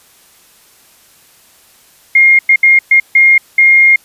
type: tone bursts at uneven times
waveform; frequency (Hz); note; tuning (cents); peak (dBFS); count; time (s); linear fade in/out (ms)
sine; 2131; C7; +31; -3; 6; 2.15-2.39 / 2.49-2.56 / 2.63-2.79 / 2.91-3 / 3.15-3.38 / 3.58-3.96; 5
effects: white hiss -46 dBFS RMS until 4.04 s + resampled to 32000 Hz